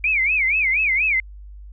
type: tone with vibrato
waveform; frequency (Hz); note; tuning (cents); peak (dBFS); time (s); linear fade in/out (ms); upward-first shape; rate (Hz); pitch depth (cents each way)
sine; 2311; D7; -28; -16; 0.04-1.2; 2; sine; 4.2; 210
effects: added 50 Hz sine -36 dBFS peak until 1.72 s